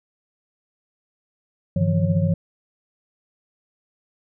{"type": "tone cluster", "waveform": "sine", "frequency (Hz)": [99.4, 140.7, 158, 172.4, 550], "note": ["G2", "C#3", "D#3", "F3", "C#5"], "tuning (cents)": [25, 26, 27, -22, -14], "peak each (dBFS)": [-22, -30, -22, -21, -29], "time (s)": [1.76, 2.34], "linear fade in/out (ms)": 5, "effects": []}